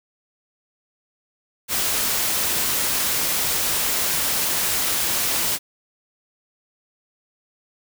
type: noise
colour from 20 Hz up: white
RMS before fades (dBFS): -22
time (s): 1.68-5.59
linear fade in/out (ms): 50
effects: none